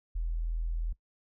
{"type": "tone", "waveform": "sine", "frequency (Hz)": 41.2, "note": "E1", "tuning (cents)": 0, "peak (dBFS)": -29, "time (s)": [0.15, 0.93], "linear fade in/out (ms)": 10, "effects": ["noise-tail reverb RT60 0.1 s tail -20 dB re dry"]}